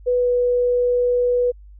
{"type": "tone with pitch glide", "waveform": "sine", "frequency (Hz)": [493.9, 490.5], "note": ["B4", "B4"], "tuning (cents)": [0, -12], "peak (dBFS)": -15, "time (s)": [0.06, 1.52], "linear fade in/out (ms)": 20, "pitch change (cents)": -12, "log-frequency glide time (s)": [0.17, 0.29], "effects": ["added 50 Hz sine -40 dBFS peak until 1.79 s"]}